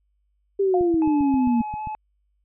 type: exponential sweep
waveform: sine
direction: down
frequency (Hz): 401.1 to 229.1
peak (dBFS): -17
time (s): 0.59-1.62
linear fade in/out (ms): 10
type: tone with exponential decay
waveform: sine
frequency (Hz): 705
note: F5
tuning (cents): +16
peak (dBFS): -20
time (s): 0.74-1.11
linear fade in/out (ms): 2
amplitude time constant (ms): 79
type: click train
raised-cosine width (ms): 5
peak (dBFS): -23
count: 9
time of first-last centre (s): 0.81-1.872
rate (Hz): 7.53
type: tone with vibrato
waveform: triangle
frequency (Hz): 854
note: G#5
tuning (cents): +48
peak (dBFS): -26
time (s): 1.02-1.95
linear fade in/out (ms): 0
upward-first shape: square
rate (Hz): 2.6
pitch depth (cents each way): 9
effects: added 50 Hz sine -65 dBFS peak until 2.44 s + resampled to 8000 Hz